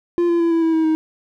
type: tone with pitch steps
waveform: triangle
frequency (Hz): 346.6 / 341.2 / 336 / 330.8 / 325.6 / 320.6 / 315.6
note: F4 / F4 / E4 / E4 / E4 / E4 / D#4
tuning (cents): -13 / -40 / +33 / +6 / -21 / -48 / +25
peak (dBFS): -12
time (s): 0.18-0.95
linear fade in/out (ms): 0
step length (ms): 110
effects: none